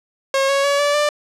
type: tone with pitch steps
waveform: sawtooth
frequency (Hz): 542 / 554 / 566.3 / 578.9 / 591.7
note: C#5 / C#5 / C#5 / D5 / D5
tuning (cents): -39 / -1 / +37 / -25 / +13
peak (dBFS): -11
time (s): 0.34-1.09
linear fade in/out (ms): 2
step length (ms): 150
effects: low-pass 8000 Hz 12 dB/octave